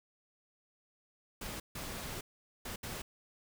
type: noise bursts at uneven times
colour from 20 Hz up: pink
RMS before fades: -42 dBFS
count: 4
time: 1.41-1.6 / 1.75-2.21 / 2.65-2.76 / 2.83-3.02 s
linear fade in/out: 5 ms
effects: none